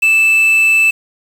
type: tone with quantisation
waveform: triangle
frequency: 2637 Hz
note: E7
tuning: in tune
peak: -6 dBFS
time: 0.02-0.91 s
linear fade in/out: 10 ms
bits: 5
effects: none